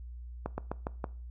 slowing click train, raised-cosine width 1 ms, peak -19 dBFS, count 5, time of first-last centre 0.46-1.042 s, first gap 120 ms, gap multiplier 1.13, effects noise-tail reverb RT60 0.4 s tail -20 dB re dry + added 60 Hz sine -41 dBFS peak until 1.3 s

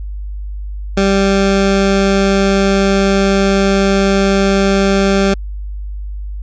20% pulse tone, 196 Hz, G3, in tune, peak -5 dBFS, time 0.97-5.34 s, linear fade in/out 5 ms, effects added 50 Hz sine -21 dBFS peak until 6.42 s + resampled to 16000 Hz

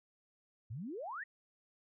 sine exponential sweep, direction up, 97.6 to 1960 Hz, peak -40 dBFS, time 0.7-1.24 s, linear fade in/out 10 ms, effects none

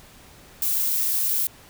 violet noise, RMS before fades -23 dBFS, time 0.62-1.47 s, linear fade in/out 2 ms, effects pink hiss -49 dBFS RMS until 1.69 s

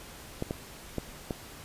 clicks, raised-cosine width 2 ms, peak -17 dBFS, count 4, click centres 0.424 / 0.509 / 0.983 / 1.308 s, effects pink hiss -47 dBFS RMS until 1.64 s + resampled to 32000 Hz

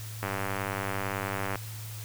click train, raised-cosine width 0.5 ms, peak -16 dBFS, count 131, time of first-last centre 0.23-1.557 s, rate 98 Hz, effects added 109 Hz sine -38 dBFS peak until 2.04 s + white hiss -45 dBFS RMS until 2.04 s

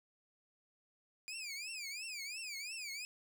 20% pulse tone with vibrato, 2424 Hz, D#7, 46 cents flat, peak -37 dBFS, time 1.28-3.05 s, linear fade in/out 0 ms, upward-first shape triangle, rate 2.9 Hz, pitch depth 220 cents each way, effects none

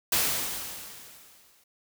white noise with exponential decay, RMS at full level -23 dBFS, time 0.12-1.64 s, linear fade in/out 5 ms, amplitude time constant 330 ms, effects none

